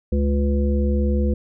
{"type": "harmonic tone with a mistuned harmonic", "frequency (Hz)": 71.1, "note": "C#2", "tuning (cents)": 45, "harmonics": [1, 3, 5, 7], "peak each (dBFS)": [-18, -23, -29, -28], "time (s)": [0.12, 1.34], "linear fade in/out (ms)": 5, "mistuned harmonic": 5, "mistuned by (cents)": -19, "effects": []}